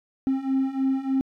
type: beating tone pair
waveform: triangle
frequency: 264.8 / 268.1 Hz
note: C4 / C4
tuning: +21 / +42 cents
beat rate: 3.3 Hz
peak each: -24 / -21 dBFS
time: 0.27-1.21 s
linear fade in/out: 0 ms
effects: tanh soft clip ceiling -13 dBFS